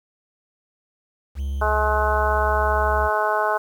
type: tone with vibrato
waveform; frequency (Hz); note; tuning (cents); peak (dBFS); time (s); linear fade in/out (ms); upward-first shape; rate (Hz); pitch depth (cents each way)
triangle; 68.9; C#2; -10; -21; 1.35-3.1; 50; triangle; 12; 10
type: harmonic tone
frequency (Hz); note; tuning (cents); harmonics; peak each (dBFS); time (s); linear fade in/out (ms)
212.8; G#3; +42; 2 / 3 / 4 / 5 / 6 / 7; -28 / -24 / -24 / -25 / -28 / -26; 1.61-3.58; 10
effects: 8-bit